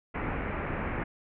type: low-pass noise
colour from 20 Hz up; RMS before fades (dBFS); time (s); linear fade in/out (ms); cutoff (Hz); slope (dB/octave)
pink; -33; 0.14-1.04; 10; 2400; 48
effects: none